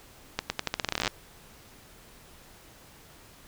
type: accelerating click train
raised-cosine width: 0.2 ms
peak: -9 dBFS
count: 18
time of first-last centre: 0.39-1.077 s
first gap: 110 ms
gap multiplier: 0.85
effects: pink hiss -53 dBFS RMS until 3.47 s